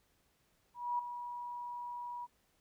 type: tone with ADSR envelope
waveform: sine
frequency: 967 Hz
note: B5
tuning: 37 cents flat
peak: -30 dBFS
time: 0.74-2.27 s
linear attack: 250 ms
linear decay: 5 ms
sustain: -10 dB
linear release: 31 ms
effects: pink hiss -74 dBFS RMS until 2.6 s